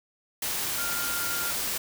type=tone in noise; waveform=sine; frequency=1402 Hz; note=F6; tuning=6 cents sharp; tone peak=-33 dBFS; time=0.78-1.51 s; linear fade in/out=5 ms; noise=white; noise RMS=-30 dBFS; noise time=0.42-1.78 s; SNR=-6 dB; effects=none